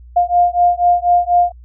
sine beating tone pair, 703 / 707.1 Hz, F5 / F5, +11 / +21 cents, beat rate 4.1 Hz, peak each -13 dBFS, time 0.16-1.52 s, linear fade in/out 10 ms, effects added 60 Hz sine -36 dBFS peak until 1.64 s

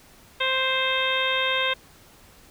harmonic tone with a mistuned harmonic, 523.3 Hz, C5, in tune, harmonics 1 / 2 / 3 / 4 / 5 / 6 / 7, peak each -29 / -29 / -29 / -29 / -29 / -29 / -29 dBFS, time 0.4-1.74 s, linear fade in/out 10 ms, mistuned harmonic 6, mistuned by +30 cents, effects pink hiss -52 dBFS RMS until 2.5 s

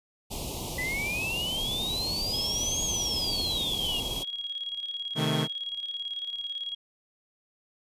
pink band-stop noise, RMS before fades -35 dBFS, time 0.3-4.24 s, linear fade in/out 20 ms, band 1000 to 2600 Hz, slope 48 dB/octave
sine exponential two-way sweep, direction up then down, 1975.5 to 6670 to 2779 Hz, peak -29 dBFS, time 0.78-4 s, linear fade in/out 5 ms, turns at 2.83 s
sine tone with tremolo, 3299 Hz, G#7, 12 cents flat, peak -30 dBFS, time 2.33-6.75 s, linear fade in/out 10 ms, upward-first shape square, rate 18 Hz, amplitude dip 55%
sawtooth chord, A diminished, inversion first, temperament equal, 130.81 / 155.56 / 220 Hz, C3 / Eb3 / A3, 0 / 0 / 0 cents, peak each -27 / -24 / -27 dBFS, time 5.15-5.48 s, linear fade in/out 50 ms
effects resampled to 32000 Hz

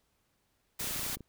white noise, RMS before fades -36 dBFS, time 0.79-1.16 s, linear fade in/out 10 ms
clicks, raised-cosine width 3 ms, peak -33 dBFS, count 12, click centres 0.81 / 0.843 / 0.874 / 0.91 / 0.962 / 0.994 / 1.032 / 1.065 / 1.099 / 1.13 / 1.17 / 1.207 s
effects pink hiss -75 dBFS RMS until 1.28 s

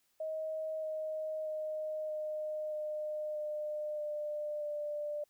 sine tone with pitch steps, 630 / 624.6 / 619.2 / 613.8 / 608.5 / 603.3 / 598.1 / 592.9 Hz, D#5 / D#5 / D#5 / D#5 / D#5 / D5 / D5 / D5, +21 / +7 / -9 / -24 / -39 / +46 / +31 / +16 cents, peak -35 dBFS, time 0.2-5.24 s, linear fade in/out 5 ms, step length 630 ms, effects white hiss -75 dBFS RMS until 5.29 s

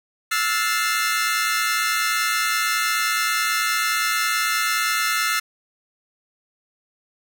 sawtooth chord, F major seventh, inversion third, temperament equal with one note detuned, 1318.5 / 1427.9 / 1760 / 2093 Hz, E6 / F6 / A6 / C7, 0 / +38 / 0 / 0 cents, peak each -20 / -23 / -23 / -22 dBFS, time 0.31-5.4 s, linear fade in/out 10 ms, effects none

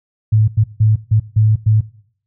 sine tone bursts at uneven times, 108.4 Hz, A2, 25 cents flat, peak -8 dBFS, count 6, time 0.32-0.48 / 0.57-0.64 / 0.8-0.96 / 1.11-1.2 / 1.36-1.56 / 1.66-1.81 s, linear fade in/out 10 ms, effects noise-tail reverb RT60 0.6 s tail -20 dB re dry

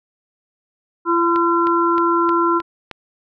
harmonic tone, 340 Hz, F4, 46 cents flat, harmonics 1 / 3 / 4, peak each -17 / -18 / -19 dBFS, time 1.05-2.62 s, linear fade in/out 50 ms
click train, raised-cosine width 0.3 ms, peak -14 dBFS, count 6, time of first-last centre 1.36-2.913 s, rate 3.22 Hz
effects none

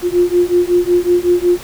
sine beating tone pair, 350.6 / 356 Hz, F4 / F4, +7 / +33 cents, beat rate 5.4 Hz, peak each -13 dBFS, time 0.02-1.59 s, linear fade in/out 50 ms, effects pink hiss -33 dBFS RMS until 1.63 s

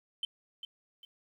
sine tone with echo, 3088 Hz, G7, 27 cents flat, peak -29 dBFS, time 0.23-0.25 s, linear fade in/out 2 ms, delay 400 ms, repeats 2, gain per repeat -10 dB, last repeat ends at 1.05 s, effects tanh soft clip ceiling -28 dBFS + 11-bit

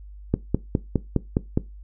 click train, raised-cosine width 3 ms, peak -6 dBFS, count 7, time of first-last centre 0.34-1.575 s, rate 4.86 Hz, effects noise-tail reverb RT60 0.2 s tail -18 dB re dry + added 50 Hz sine -39 dBFS peak until 1.83 s

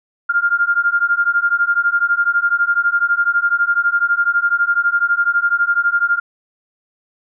sine beating tone pair, 1396.9 / 1408.9 Hz, F6 / F6, 0 / +15 cents, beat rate 12 Hz, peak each -16 / -16 dBFS, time 0.29-6.2 s, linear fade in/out 10 ms, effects none

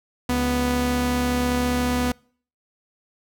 sawtooth tone pair together, 70.37 / 246.9 Hz, C#2 / B3, +27 / 0 cents, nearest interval octave + minor seventh, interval 2173 cents, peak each -23 / -17 dBFS, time 0.29-2.12 s, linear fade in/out 5 ms, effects noise-tail reverb RT60 0.5 s tail -26 dB re dry

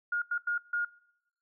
sine tone bursts at uneven times, 1426 Hz, F6, 36 cents sharp, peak -27 dBFS, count 4, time 0.12-0.22 / 0.31-0.38 / 0.47-0.58 / 0.73-0.85 s, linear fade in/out 5 ms, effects noise-tail reverb RT60 0.9 s tail -24 dB re dry

